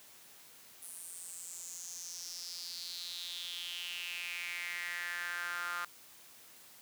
sawtooth tone with high-pass filter sweep, 174.61 Hz, F3, in tune, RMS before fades -42 dBFS, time 0.82-5.85 s, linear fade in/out 5 ms, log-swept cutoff 10000 to 1300 Hz, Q 5.5, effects white hiss -57 dBFS RMS until 6.81 s + high-pass 100 Hz 12 dB/octave

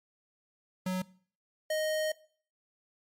square tone pair in turn, 184.9 / 621.9 Hz, F#3 / D#5, -1 / -1 cents, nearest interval octave + major sixth, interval 2100 cents, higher second, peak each -30 / -29 dBFS, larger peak second, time 0.86-1.02 / 1.7-2.12 s, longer second, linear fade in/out 5 ms, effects noise-tail reverb RT60 0.5 s tail -21 dB re dry + MP3 64 kbps

